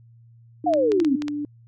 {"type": "tone with pitch glide", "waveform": "sine", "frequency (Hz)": [307.8, 293.2], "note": ["D#4", "D4"], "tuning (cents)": [-19, -3], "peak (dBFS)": -25, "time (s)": [0.64, 1.45], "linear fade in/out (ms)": 2, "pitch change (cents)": -84, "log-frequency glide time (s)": [0.86, 1.28]}
{"type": "exponential sweep", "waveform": "sine", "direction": "down", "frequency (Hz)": [742, 246.9], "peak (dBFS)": -17, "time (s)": [0.66, 1.16], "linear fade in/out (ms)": 10}
{"type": "clicks", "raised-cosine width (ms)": 0.2, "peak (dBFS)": -15, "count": 6, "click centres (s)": [0.737, 0.919, 1.001, 1.048, 1.221, 1.282]}
{"effects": ["added 116 Hz sine -48 dBFS peak until 1.67 s"]}